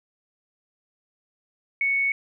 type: tone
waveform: sine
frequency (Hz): 2217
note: C#7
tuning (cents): 0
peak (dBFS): -20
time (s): 1.81-2.12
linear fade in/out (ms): 2
effects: none